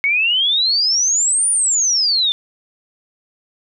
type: exponential two-way sweep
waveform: sine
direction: up then down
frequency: 2184 to 9650 to 3509 Hz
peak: -13 dBFS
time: 0.04-2.32 s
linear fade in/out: 0 ms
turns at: 1.5 s
effects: none